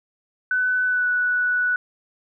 sine tone with pitch glide, 1502 to 1477.9 Hz, F#6 to F#6, +26 to -2 cents, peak -18 dBFS, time 0.51-1.76 s, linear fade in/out 2 ms, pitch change -28 cents, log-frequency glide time 0.86-1.07 s, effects none

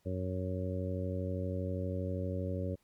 harmonic tone, 92.5 Hz, F#2, in tune, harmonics 1 / 2 / 3 / 4 / 5 / 6, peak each -35 / -40 / -42 / -45 / -43 / -41 dBFS, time 0.05-2.76 s, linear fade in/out 20 ms, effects pink hiss -73 dBFS RMS until 2.83 s + MP3 96 kbps

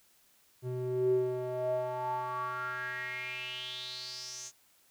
square tone with band-pass filter sweep, 125.8 Hz, B2, 32 cents sharp, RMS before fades -35 dBFS, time 0.62-4.52 s, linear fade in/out 50 ms, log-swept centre 250 to 6700 Hz, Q 6.9, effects white hiss -66 dBFS RMS until 4.9 s

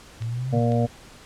sine exponential sweep, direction up, 110 to 140.9 Hz, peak -25 dBFS, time 0.2-0.6 s, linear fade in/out 20 ms
clicks, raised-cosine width 0.2 ms, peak -24 dBFS, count 2, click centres 0.222 / 0.72 s
harmonic tone, 117.9 Hz, A#2, 20 cents sharp, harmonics 1 / 2 / 4 / 5 / 6, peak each -21 / -24 / -27 / -28 / -29 dBFS, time 0.52-0.87 s, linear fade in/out 20 ms
effects pink hiss -47 dBFS RMS until 1.25 s + low-pass 9000 Hz 12 dB/octave

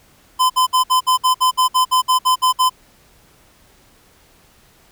square tone bursts, 1021 Hz, C6, 43 cents flat, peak -12 dBFS, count 14, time 0.39-2.697 s, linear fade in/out 20 ms, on 110 ms, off 59 ms, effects pink hiss -52 dBFS RMS until 4.91 s

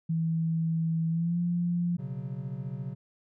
sine tone with pitch glide, 163.2 to 173.91 Hz, E3 to F3, -17 to -7 cents, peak -25 dBFS, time 0.09-1.97 s, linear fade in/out 10 ms, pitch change +110 cents, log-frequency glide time 1.09-1.39 s
triangle chord, B suspended second, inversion none, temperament equal with one note detuned, 124.11 / 138.59 / 185 Hz, B2 / C#3 / F#3, +9 / 0 / 0 cents, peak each -36 / -34 / -38 dBFS, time 1.98-2.95 s, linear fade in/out 20 ms
effects none

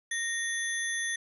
sine tone cluster, 1855 / 3472 / 6170 / 10430 Hz, A#6 / A7 / G8 / E9, -9 / -24 / -28 / -19 cents, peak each -31 / -40 / -36 / -39 dBFS, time 0.11-1.16 s, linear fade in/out 5 ms, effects none

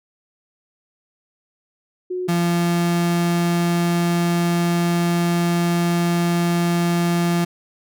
sine / 35% pulse tone pair in turn, 364.6 / 172.07 Hz, F#4 / F3, -25 / -25 cents, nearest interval octave + minor second, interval 1300 cents, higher first, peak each -22 / -15 dBFS, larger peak second, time 2.1-2.28 / 2.28-7.45 s, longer second, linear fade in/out 10 ms, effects none

